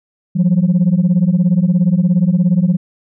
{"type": "beating tone pair", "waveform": "sine", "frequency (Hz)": [169.9, 186.9], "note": ["F3", "F#3"], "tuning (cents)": [-47, 18], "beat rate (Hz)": 17, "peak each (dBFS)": -11, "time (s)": [0.35, 2.77], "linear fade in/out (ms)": 20, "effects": ["tanh soft clip ceiling -6 dBFS"]}